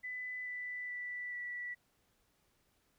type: tone with pitch steps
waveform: sine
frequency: 2000 / 1985 / 1970.2 / 1955.4 Hz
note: B6 / B6 / B6 / B6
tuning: +21 / +8 / -5 / -18 cents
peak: -39 dBFS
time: 0.03-1.75 s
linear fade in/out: 20 ms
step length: 430 ms
effects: pink hiss -75 dBFS RMS until 2.98 s